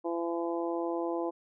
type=harmonic tone; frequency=169.3 Hz; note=E3; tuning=46 cents sharp; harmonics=2 / 3 / 4 / 5 / 6; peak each=-32 / -36 / -38 / -40 / -42 dBFS; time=0.04-1.31 s; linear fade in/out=20 ms; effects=none